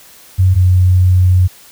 sine tone pair in turn, 93 / 91.4 Hz, F#2 / F#2, +9 / -21 cents, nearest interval unison, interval 30 cents, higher first, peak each -6 dBFS, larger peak neither, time 0.38-0.55 / 0.55-1.48 s, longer second, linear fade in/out 20 ms, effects white hiss -41 dBFS RMS until 1.71 s

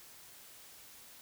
silence, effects white hiss -55 dBFS RMS until 1.21 s

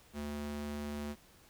square tone with high-pass filter, 73.42 Hz, D2, in tune, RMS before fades -40 dBFS, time 0.13-1.16 s, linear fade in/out 50 ms, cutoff 150 Hz, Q 3.7, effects pink hiss -62 dBFS RMS until 1.49 s

